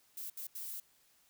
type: noise bursts at uneven times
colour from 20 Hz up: violet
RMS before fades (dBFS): -43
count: 3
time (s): 0.17-0.3 / 0.37-0.47 / 0.55-0.8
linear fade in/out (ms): 5
effects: white hiss -69 dBFS RMS until 1.29 s